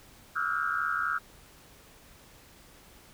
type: tone cluster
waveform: sine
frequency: 1143 / 1295 / 1387 / 1451 / 1599 Hz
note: D6 / E6 / F6 / F#6 / G6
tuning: -47 / -31 / -12 / -34 / +34 cents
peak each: -40 / -32 / -32 / -33 / -36 dBFS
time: 0.35-1.19 s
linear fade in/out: 20 ms
effects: pink hiss -55 dBFS RMS until 3.13 s